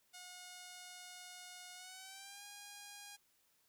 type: tone with pitch glide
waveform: 5% pulse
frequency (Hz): 723 to 816.2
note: F#5 to G#5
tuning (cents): -40 to -30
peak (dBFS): -39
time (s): 0.13-3.17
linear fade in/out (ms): 20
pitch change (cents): +210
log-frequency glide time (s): 1.75-2.44
effects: white hiss -75 dBFS RMS until 3.68 s